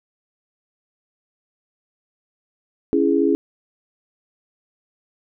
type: chord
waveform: sine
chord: C# minor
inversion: none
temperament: just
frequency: 277.2 / 332.6 / 415.8 Hz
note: C#4 / E4 / G#4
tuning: 0 / +16 / +2 cents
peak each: -19 dBFS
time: 2.93-3.35 s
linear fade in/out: 0 ms
effects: none